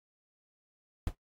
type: noise with exponential decay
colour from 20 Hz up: brown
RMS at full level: -28 dBFS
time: 1.07-1.15 s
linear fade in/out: 2 ms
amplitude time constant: 17 ms
effects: noise-tail reverb RT60 0.1 s tail -18 dB re dry + AAC 48 kbps